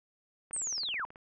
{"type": "click train", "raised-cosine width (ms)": 0.5, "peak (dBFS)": -34, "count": 13, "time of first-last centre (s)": [0.51, 1.159], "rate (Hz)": 18.5}
{"type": "linear sweep", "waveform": "sine", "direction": "down", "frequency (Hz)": [8830, 879], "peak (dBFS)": -32, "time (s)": [0.53, 1.05], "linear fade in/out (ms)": 2}
{"effects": []}